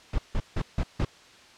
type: noise bursts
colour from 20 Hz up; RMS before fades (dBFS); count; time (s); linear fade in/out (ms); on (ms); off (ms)
brown; -25; 5; 0.13-1.05; 5; 56; 160
effects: white hiss -52 dBFS RMS until 1.57 s + low-pass 5000 Hz 12 dB/octave